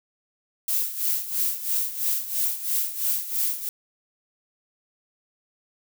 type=noise with tremolo; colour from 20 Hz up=violet; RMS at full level=-23 dBFS; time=0.68-3.69 s; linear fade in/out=2 ms; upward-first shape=sine; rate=3 Hz; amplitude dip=75%; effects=none